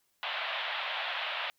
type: band-pass noise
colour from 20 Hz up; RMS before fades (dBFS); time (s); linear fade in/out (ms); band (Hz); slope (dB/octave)
white; -35; 0.23-1.5; 0; 590 to 3600; 48
effects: white hiss -74 dBFS RMS until 1.58 s